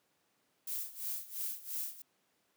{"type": "noise with tremolo", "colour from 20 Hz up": "violet", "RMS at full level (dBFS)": -37, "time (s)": [0.67, 2.02], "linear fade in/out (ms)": 5, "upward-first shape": "sine", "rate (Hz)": 2.9, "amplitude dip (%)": 85, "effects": ["pink hiss -75 dBFS RMS until 2.56 s", "high-pass 200 Hz 12 dB/octave"]}